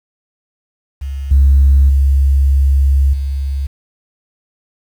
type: tone with level steps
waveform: sine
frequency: 68.7 Hz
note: C#2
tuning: 15 cents flat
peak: -19 / -4 / -7 / -15 dBFS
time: 1.01-3.67 s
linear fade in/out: 10 ms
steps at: 1.31 / 1.89 / 3.13 s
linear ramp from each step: 5 ms
effects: tanh soft clip ceiling -2 dBFS + 7-bit